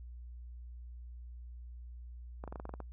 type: clicks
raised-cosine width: 1 ms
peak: -29 dBFS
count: 9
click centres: 2.439 / 2.477 / 2.525 / 2.558 / 2.599 / 2.654 / 2.693 / 2.739 / 2.803 s
effects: noise-tail reverb RT60 0.1 s tail -26 dB re dry + added 60 Hz sine -45 dBFS peak until 2.92 s